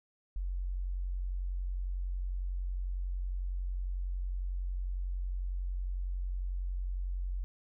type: tone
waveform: sine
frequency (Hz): 45.49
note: F#1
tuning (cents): -29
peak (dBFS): -32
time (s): 0.36-7.44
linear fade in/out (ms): 0
effects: none